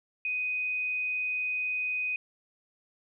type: tone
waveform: sine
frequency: 2498 Hz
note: D#7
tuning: 6 cents sharp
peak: -28 dBFS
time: 0.25-2.16 s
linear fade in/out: 2 ms
effects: none